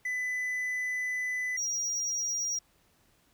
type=tone pair in turn; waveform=triangle; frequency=2000 / 5703 Hz; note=B6 / F8; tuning=+21 / +35 cents; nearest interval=octave + tritone; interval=1814 cents; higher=second; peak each=-28 / -28 dBFS; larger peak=neither; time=0.05-1.57 / 1.57-2.59 s; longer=first; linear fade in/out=5 ms; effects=pink hiss -67 dBFS RMS until 3.33 s